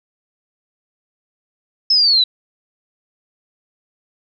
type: linear sweep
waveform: sine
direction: down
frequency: 5270 to 3878 Hz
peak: -10 dBFS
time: 1.9-2.24 s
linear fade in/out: 5 ms
effects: none